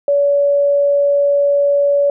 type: tone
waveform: sine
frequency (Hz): 569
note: C#5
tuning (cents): +45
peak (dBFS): -10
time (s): 0.08-2.1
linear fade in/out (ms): 2
effects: none